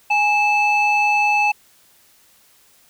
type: tone pair together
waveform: sine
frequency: 830 / 2625 Hz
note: G#5 / E7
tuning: -1 / -8 cents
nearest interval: octave + minor sixth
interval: 1993 cents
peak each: -15 dBFS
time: 0.1-1.52 s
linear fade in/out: 10 ms
effects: tanh soft clip ceiling -10 dBFS + white hiss -54 dBFS RMS until 2.89 s